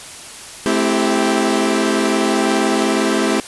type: chord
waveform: sawtooth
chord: A minor seventh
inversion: none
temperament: equal with one note detuned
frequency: 215.8 / 261.6 / 329.6 / 392 Hz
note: A3 / C4 / E4 / G4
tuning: -33 / 0 / 0 / 0 cents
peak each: -16 dBFS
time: 0.66-3.4 s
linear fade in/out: 0 ms
effects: white hiss -34 dBFS RMS until 3.47 s + resampled to 24000 Hz